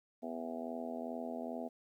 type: harmonic tone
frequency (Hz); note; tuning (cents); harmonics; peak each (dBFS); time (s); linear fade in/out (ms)
82.41; E2; 0; 3 / 4 / 5 / 6 / 7 / 8 / 9 / 10; -42 / -53 / -49 / -48 / -52 / -44 / -50 / -55; 0.22-1.69; 20
effects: 12-bit